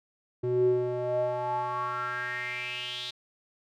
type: tone with band-pass filter sweep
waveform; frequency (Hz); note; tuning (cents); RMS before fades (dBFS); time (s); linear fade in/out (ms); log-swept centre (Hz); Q
square; 123.47; B2; 0; -30; 0.43-3.11; 10; 300 to 3800; 6.2
effects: none